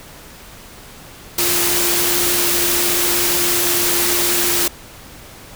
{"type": "tone in noise", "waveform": "sine", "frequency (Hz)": 349.2, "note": "F4", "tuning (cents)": 0, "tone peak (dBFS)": -24, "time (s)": [1.38, 4.68], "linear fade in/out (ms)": 5, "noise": "white", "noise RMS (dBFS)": -17, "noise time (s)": [1.38, 4.68], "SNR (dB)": -10, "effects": ["pink hiss -39 dBFS RMS until 5.55 s"]}